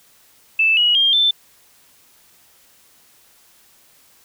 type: tone with pitch steps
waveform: sine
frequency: 2637 / 2909 / 3209 / 3540 Hz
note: E7 / F#7 / G7 / A7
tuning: 0 / -30 / +40 / +10 cents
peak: -12 dBFS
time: 0.59-1.31 s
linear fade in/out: 5 ms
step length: 180 ms
effects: white hiss -53 dBFS RMS until 4.24 s